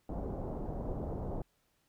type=low-pass noise; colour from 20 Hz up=pink; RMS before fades=-38 dBFS; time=0.09-1.42 s; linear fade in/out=2 ms; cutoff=760 Hz; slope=24 dB/octave; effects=pink hiss -75 dBFS RMS until 1.88 s